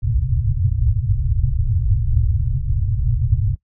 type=low-pass noise; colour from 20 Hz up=white; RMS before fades=-18 dBFS; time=0.02-3.56 s; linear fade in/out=10 ms; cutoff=130 Hz; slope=96 dB/octave; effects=noise-tail reverb RT60 0.1 s tail -19 dB re dry